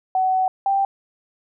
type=tone pair in turn; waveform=sine; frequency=751 / 785.9 Hz; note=F#5 / G5; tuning=+26 / +4 cents; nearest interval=minor second; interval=78 cents; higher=second; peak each=-16 dBFS; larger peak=neither; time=0.15-0.48 / 0.66-0.85 s; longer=first; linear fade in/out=2 ms; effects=none